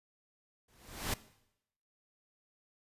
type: noise with exponential growth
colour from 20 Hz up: pink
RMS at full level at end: -31 dBFS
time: 0.68-1.14 s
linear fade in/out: 5 ms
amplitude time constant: 99 ms
effects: noise-tail reverb RT60 0.8 s tail -18 dB re dry + resampled to 32000 Hz